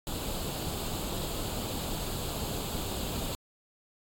pink noise with comb filter, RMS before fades -35 dBFS, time 0.07-3.35 s, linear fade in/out 0 ms, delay 0.26 ms, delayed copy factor +0.65, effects AAC 64 kbps

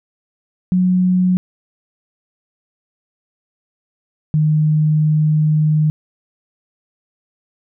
sine tone pair in turn, 182.6 / 153.55 Hz, F#3 / D#3, -23 / -23 cents, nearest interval minor third, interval 300 cents, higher first, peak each -11 dBFS, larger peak neither, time 0.72-1.37 / 4.34-5.9 s, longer second, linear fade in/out 0 ms, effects none

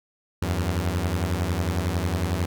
sawtooth beating tone pair, 82.41 / 93.41 Hz, E2 / F#2, 0 / +17 cents, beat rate 11 Hz, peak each -22 / -22 dBFS, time 0.42-2.46 s, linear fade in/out 5 ms, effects none

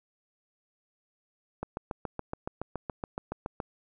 click train, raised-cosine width 1 ms, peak -19 dBFS, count 15, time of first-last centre 1.63-3.602 s, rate 7.1 Hz, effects none

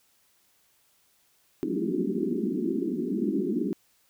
white band-pass noise, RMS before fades -28 dBFS, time 1.63-3.73 s, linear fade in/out 0 ms, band 180 to 390 Hz, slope 96 dB/octave, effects white hiss -66 dBFS RMS until 4.09 s

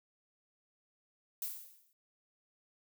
violet noise with exponential decay, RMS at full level -36 dBFS, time 1.42-1.93 s, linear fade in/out 2 ms, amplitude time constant 110 ms, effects none

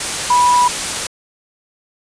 sine tone in noise, 982 Hz, B5, 10 cents flat, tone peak -9 dBFS, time 0.3-0.68 s, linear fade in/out 5 ms, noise white, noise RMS -20 dBFS, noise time 0-1.07 s, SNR +8 dB, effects resampled to 22050 Hz

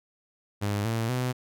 sawtooth tone with pitch steps, 102.4 / 113.62 / 126.07 Hz, G#2 / A#2 / B2, -24 / -44 / +36 cents, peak -22 dBFS, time 0.61-1.33 s, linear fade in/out 20 ms, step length 240 ms, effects none

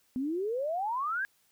sine exponential sweep, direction up, 246.9 to 1661.2 Hz, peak -29 dBFS, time 0.16-1.25 s, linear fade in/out 0 ms, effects white hiss -69 dBFS RMS until 1.51 s

